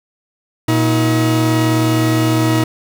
40% pulse tone pair together, 119.23 / 318.3 Hz, A#2 / D#4, +39 / +39 cents, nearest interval octave + perfect fourth, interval 1700 cents, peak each -14 dBFS, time 0.68-2.64 s, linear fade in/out 5 ms, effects none

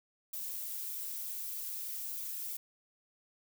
violet noise with flanger, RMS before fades -40 dBFS, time 0.33-2.57 s, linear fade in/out 5 ms, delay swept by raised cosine 0.83 to 3.63 ms, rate 3.2 Hz, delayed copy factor +0.5, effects none

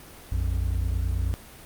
triangle tone pair together, 59.01 / 88.5 Hz, A#1 / F2, +22 / +23 cents, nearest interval perfect fifth, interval 701 cents, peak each -23 / -25 dBFS, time 0.32-1.34 s, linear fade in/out 0 ms, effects pink hiss -46 dBFS RMS until 1.65 s + Opus 32 kbps

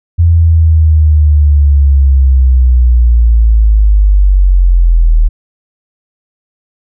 sine linear sweep, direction down, 84.9 to 38.89 Hz, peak -3 dBFS, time 0.18-5.29 s, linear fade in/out 20 ms, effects none

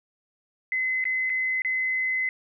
sine tone with dropouts, 2040 Hz, C7, 44 cents flat, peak -23 dBFS, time 0.72-2.29 s, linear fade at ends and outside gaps 1 ms, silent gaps 1.041-1.053 / 1.296-1.3 / 1.62-1.648 s, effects none

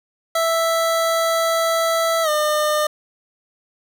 25% pulse tone with pitch glide, 659.3 to 604.6 Hz, E5 to D#5, 0 to -50 cents, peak -13 dBFS, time 0.35-2.87 s, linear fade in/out 5 ms, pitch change -150 cents, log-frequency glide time 2.23-2.29 s, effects none

